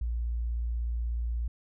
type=tone; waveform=sine; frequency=58.27 Hz; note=A#1; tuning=in tune; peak=-28 dBFS; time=0.01-1.48 s; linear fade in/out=5 ms; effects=none